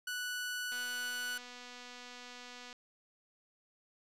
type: tone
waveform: sawtooth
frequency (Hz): 1480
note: F#6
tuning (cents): 0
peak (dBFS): -33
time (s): 0.07-1.38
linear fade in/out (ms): 5
type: click train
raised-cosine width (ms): 0.2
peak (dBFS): -33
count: 495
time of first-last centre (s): 0.72-2.728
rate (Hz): 246
effects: resampled to 32000 Hz